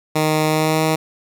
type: tone with pitch glide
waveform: 10% pulse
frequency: 155.2 to 157.91 Hz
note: D#3 to D#3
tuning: -4 to +26 cents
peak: -7 dBFS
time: 0.15-0.96 s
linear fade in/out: 10 ms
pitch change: +30 cents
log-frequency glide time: 0.46-0.83 s
effects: none